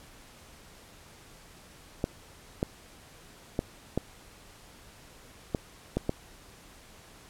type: clicks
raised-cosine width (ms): 2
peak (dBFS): -13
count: 7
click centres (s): 2.041 / 2.629 / 3.591 / 3.976 / 5.548 / 5.97 / 6.094
effects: pink hiss -53 dBFS RMS until 7.29 s + low-pass 12000 Hz 12 dB/octave